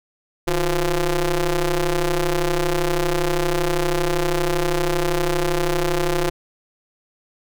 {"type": "ring-modulated tone", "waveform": "sawtooth", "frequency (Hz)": 170.7, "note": "F3", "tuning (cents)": -39, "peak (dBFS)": -11, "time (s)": [0.47, 6.3], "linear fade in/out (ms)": 10, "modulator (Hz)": 187, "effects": []}